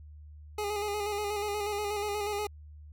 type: tone with vibrato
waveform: 25% pulse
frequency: 413.9 Hz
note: G#4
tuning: 6 cents flat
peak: -27 dBFS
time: 0.58-2.47 s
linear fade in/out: 5 ms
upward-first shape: square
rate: 8.3 Hz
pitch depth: 31 cents each way
effects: added 75 Hz sine -46 dBFS peak until 2.92 s